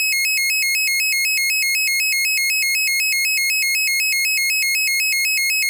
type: tone with vibrato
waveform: sawtooth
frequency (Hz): 2349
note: D7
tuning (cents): 0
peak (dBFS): -13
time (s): 0-5.69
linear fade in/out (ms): 0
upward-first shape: square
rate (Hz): 4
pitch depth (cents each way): 150
effects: none